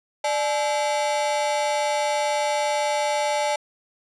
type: ring-modulated tone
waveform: 45% pulse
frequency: 725 Hz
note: F#5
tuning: 35 cents flat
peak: -18 dBFS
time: 0.24-3.56 s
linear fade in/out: 5 ms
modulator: 131 Hz
effects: resampled to 22050 Hz